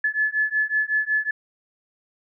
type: beating tone pair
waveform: sine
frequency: 1720 / 1725.4 Hz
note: A6 / A6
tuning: -40 / -34 cents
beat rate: 5.4 Hz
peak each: -23 dBFS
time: 0.04-1.31 s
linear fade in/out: 5 ms
effects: none